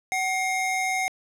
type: tone pair together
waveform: square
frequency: 752.1 / 2130 Hz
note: F#5 / C7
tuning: +28 / +30 cents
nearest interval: octave + tritone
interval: 1802 cents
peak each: -27 dBFS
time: 0.12-1.08 s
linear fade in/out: 0 ms
effects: low-pass 12000 Hz 12 dB/octave + 9-bit